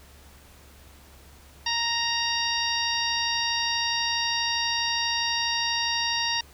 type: harmonic tone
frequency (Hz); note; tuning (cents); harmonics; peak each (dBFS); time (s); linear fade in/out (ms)
932.3; A#5; 0; 1 / 2 / 3 / 4 / 5 / 6; -31 / -31 / -31 / -31 / -31 / -31; 1.66-6.41; 5
effects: added 70 Hz sine -51 dBFS peak until 6.53 s + pink hiss -53 dBFS RMS until 6.53 s